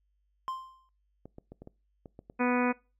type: tone with exponential decay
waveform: triangle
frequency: 1046.5 Hz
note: C6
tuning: in tune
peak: -28 dBFS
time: 0.48-0.89 s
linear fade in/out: 0 ms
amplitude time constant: 89 ms
type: clicks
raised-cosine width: 2 ms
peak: -32 dBFS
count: 8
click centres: 1.256 / 1.384 / 1.52 / 1.62 / 1.674 / 2.058 / 2.191 / 2.299 s
type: harmonic tone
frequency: 246.9 Hz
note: B3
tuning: in tune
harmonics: 1 / 2 / 3 / 4 / 5 / 6 / 7 / 8 / 9 / 10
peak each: -27 / -31 / -36 / -34 / -38 / -37 / -41 / -42 / -41 / -37 dBFS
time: 2.39-2.73 s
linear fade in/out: 20 ms
effects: noise-tail reverb RT60 0.3 s tail -23 dB re dry + added 50 Hz sine -70 dBFS peak until 2.99 s